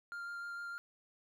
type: tone with vibrato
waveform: triangle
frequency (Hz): 1396.9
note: F6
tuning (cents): 0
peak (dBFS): -39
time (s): 0.12-0.78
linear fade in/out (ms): 0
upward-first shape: sine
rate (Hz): 6.6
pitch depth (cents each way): 9
effects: none